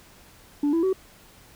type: tone with pitch steps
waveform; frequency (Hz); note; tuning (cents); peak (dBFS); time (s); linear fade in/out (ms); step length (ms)
sine; 290.4 / 331.7 / 378.8; D4 / E4 / F#4; -19 / +11 / +41; -17; 0.63-0.93; 5; 100
effects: tanh soft clip ceiling -18 dBFS + pink hiss -52 dBFS RMS until 1.55 s